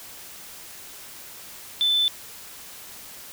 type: tone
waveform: sine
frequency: 3520 Hz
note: A7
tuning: in tune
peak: -17 dBFS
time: 1.81-2.08 s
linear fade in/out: 0 ms
effects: tanh soft clip ceiling -14 dBFS + white hiss -42 dBFS RMS until 3.32 s